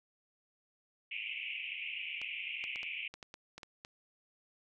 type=band-pass noise; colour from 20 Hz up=white; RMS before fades=-41 dBFS; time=1.11-3.08 s; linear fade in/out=5 ms; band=2200 to 2900 Hz; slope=96 dB/octave
type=clicks; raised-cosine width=0.2 ms; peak=-29 dBFS; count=10; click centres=2.216 / 2.64 / 2.759 / 2.831 / 3.14 / 3.228 / 3.341 / 3.58 / 3.632 / 3.849 s
effects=none